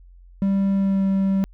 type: tone with pitch glide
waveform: triangle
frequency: 196 to 193.86 Hz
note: G3 to G3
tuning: 0 to -19 cents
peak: -15 dBFS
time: 0.42-1.44 s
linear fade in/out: 0 ms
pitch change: -19 cents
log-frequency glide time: 0.75-1.04 s
effects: added 44 Hz sine -44 dBFS peak until 1.53 s